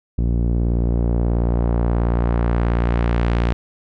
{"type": "tone with low-pass filter sweep", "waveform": "sawtooth", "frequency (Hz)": 58.5, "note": "A#1", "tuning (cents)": 7, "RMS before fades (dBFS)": -18, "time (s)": [0.18, 3.53], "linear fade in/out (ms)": 0, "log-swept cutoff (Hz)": [270, 3200], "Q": 0.82, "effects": []}